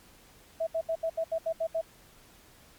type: tone bursts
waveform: sine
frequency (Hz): 653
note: E5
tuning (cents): -17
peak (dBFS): -26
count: 9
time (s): 0.6-1.814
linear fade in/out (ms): 10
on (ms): 70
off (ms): 73
effects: pink hiss -57 dBFS RMS until 2.78 s + MP3 96 kbps